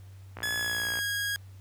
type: click train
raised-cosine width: 0.5 ms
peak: -24 dBFS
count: 37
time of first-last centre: 0.37-0.99 s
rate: 58.1 Hz
type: tone with pitch glide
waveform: sawtooth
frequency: 1700 to 1642.1 Hz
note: G#6 to G#6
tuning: +40 to -20 cents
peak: -25 dBFS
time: 0.43-1.36 s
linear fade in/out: 0 ms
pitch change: -60 cents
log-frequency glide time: 0.55-0.95 s
effects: added 96 Hz sine -45 dBFS peak until 1.6 s + pink hiss -62 dBFS RMS until 1.6 s